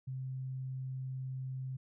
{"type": "tone", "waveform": "sine", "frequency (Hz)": 130.81, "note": "C3", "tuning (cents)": 0, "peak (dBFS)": -37, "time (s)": [0.07, 1.77], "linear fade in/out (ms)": 10, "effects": []}